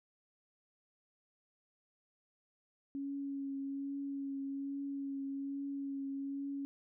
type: tone with vibrato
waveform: sine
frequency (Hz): 276.8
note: C#4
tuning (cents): -2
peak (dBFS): -37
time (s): 2.95-6.65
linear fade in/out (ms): 0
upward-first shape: triangle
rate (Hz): 1.2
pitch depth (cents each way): 19
effects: none